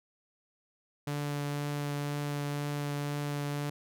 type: tone with vibrato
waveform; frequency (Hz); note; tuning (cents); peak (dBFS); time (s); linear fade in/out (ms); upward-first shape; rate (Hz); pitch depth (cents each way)
sawtooth; 145; D3; -22; -28; 1.07-3.7; 5; triangle; 2; 10
effects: none